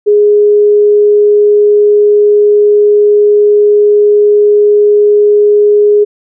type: tone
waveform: sine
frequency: 415.3 Hz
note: G#4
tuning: in tune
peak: -3 dBFS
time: 0.06-6.05 s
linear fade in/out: 20 ms
effects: none